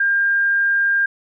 sine tone, 1603 Hz, G6, 38 cents sharp, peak -14 dBFS, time 0-1.06 s, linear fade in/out 5 ms, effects none

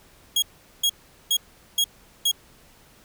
sawtooth tone bursts, 3297 Hz, G#7, 13 cents flat, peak -15 dBFS, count 5, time 0.36-2.315 s, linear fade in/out 5 ms, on 63 ms, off 410 ms, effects pink hiss -54 dBFS RMS until 3.04 s

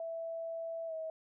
sine tone with pitch glide, 660 to 640.8 Hz, E5 to E5, +2 to -49 cents, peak -37 dBFS, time 0-1.1 s, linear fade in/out 2 ms, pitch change -51 cents, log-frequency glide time 0.87-0.93 s, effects none

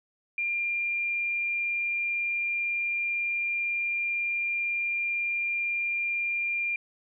sine tone, 2394 Hz, D7, 33 cents sharp, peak -26 dBFS, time 0.38-6.76 s, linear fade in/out 2 ms, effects none

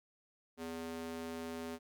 square tone with high-pass filter, 82.5 Hz, E2, 2 cents sharp, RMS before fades -43 dBFS, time 0.57-1.79 s, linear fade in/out 50 ms, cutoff 300 Hz, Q 1.9, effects none

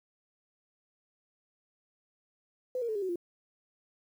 sine tone with pitch steps, 506 / 469.4 / 435.4 / 403.9 / 374.7 / 347.6 Hz, B4 / A#4 / A4 / G#4 / F#4 / F4, +42 / +12 / -18 / -48 / +22 / -8 cents, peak -30 dBFS, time 2.75-3.158 s, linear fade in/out 2 ms, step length 68 ms, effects 10-bit

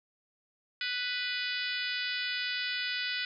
harmonic tone, 494.9 Hz, B4, 4 cents sharp, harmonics 3 / 4 / 5 / 6 / 7 / 8 / 9 / 10, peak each -37 / -38 / -39 / -40 / -40 / -41 / -42 / -42 dBFS, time 0.81-3.25 s, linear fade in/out 2 ms, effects none

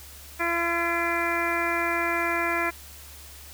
harmonic tone, 340.1 Hz, F4, 46 cents flat, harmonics 1 / 2 / 3 / 4 / 5 / 6 / 7, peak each -31 / -31 / -31 / -31 / -31 / -31 / -31 dBFS, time 0.39-2.71 s, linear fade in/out 20 ms, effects added 71 Hz sine -47 dBFS peak until 3.53 s + white hiss -46 dBFS RMS until 3.53 s

